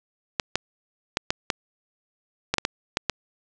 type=clicks; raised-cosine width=0.2 ms; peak=-4 dBFS; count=10; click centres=0.398 / 0.556 / 1.171 / 1.305 / 1.502 / 2.54 / 2.583 / 2.651 / 2.971 / 3.097 s; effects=resampled to 22050 Hz + 7-bit